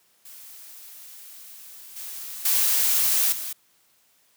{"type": "noise with level steps", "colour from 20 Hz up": "blue", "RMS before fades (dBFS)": [-44, -36, -21, -32], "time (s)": [0.25, 3.53], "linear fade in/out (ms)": 5, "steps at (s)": [1.96, 2.45, 3.32], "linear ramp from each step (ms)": 5, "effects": ["white hiss -63 dBFS RMS until 4.36 s", "high-pass 100 Hz 12 dB/octave"]}